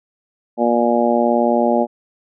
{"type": "harmonic tone", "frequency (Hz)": 118.8, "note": "A#2", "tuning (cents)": 33, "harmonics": [2, 3, 4, 5, 6, 7], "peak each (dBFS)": [-18, -21, -22, -18, -22, -21], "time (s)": [0.57, 1.87], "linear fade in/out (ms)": 50, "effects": []}